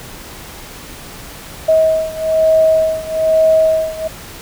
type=beating tone pair; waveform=sine; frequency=637 / 638.1 Hz; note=D#5 / D#5; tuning=+41 / +44 cents; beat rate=1.1 Hz; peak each=-12 / -14 dBFS; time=1.68-4.08 s; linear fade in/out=10 ms; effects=pink hiss -33 dBFS RMS until 4.41 s